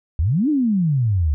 sine exponential two-way sweep, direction up then down, 69.1 to 315.5 to 69.1 Hz, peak -15 dBFS, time 0.19-1.34 s, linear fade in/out 0 ms, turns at 0.49 s, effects none

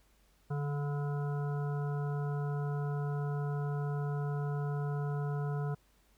harmonic tone with a mistuned harmonic, 143.8 Hz, D3, 36 cents flat, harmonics 1 / 3 / 5 / 7 / 9 / 10, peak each -32 / -42 / -46 / -49 / -51 / -52 dBFS, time 0.5-5.75 s, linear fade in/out 10 ms, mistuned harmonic 1, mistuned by +21 cents, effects added 49 Hz sine -67 dBFS peak until 6.17 s + pink hiss -70 dBFS RMS until 6.17 s

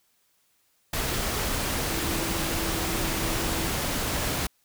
sine tone in noise, 329.6 Hz, E4, in tune, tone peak -35 dBFS, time 1.9-3.71 s, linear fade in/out 5 ms, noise pink, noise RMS -28 dBFS, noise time 0.93-4.47 s, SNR -10 dB, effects white hiss -68 dBFS RMS until 4.64 s

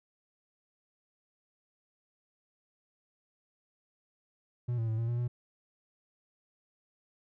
triangle tone with pitch steps, 121.5 / 113.6 / 110.9 / 115.3 / 119.5 / 121.5 Hz, B2 / A#2 / A2 / A#2 / A#2 / B2, -28 / -44 / +14 / -19 / +43 / -28 cents, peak -27 dBFS, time 4.68-5.28 s, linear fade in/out 10 ms, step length 100 ms, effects none

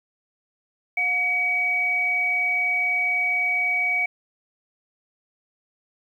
sine tone pair together, 717.9 / 2266 Hz, F5 / C#7, +48 / +37 cents, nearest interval octave + minor sixth, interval 1989 cents, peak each -31 / -20 dBFS, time 0.97-4.06 s, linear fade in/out 5 ms, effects 9-bit

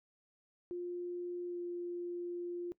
sine tone with pitch glide, 352.7 to 349.9 Hz, F4 to F4, +17 to +3 cents, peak -37 dBFS, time 0.71-2.72 s, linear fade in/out 0 ms, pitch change -14 cents, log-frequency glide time 1.47-1.58 s, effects noise-tail reverb RT60 0.1 s tail -19 dB re dry

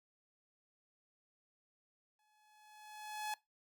sawtooth tone with exponential growth, 850 Hz, G#5, 40 cents sharp, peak -33 dBFS, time 2.19-3.34 s, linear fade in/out 2 ms, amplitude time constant 250 ms, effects noise-tail reverb RT60 0.2 s tail -21 dB re dry

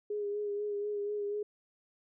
sine tone with vibrato, 412.2 Hz, G#4, 13 cents flat, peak -32 dBFS, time 0.1-1.43 s, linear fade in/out 5 ms, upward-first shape sine, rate 4.1 Hz, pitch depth 27 cents each way, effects none

